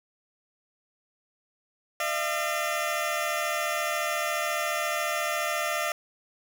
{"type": "tone pair together", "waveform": "15% pulse", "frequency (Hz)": [606.7, 681], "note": ["D#5", "F5"], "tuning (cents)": [-44, -44], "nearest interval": "major second", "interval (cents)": 200, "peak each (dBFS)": -23, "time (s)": [2, 5.92], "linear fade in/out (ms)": 2, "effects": []}